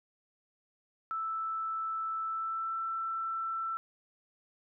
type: tone with pitch glide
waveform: sine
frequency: 1318.5 to 1334.6 Hz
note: E6 to E6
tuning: 0 to +21 cents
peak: -32 dBFS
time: 1.11-3.77 s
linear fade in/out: 0 ms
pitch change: +21 cents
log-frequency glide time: 2.25-2.78 s
effects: none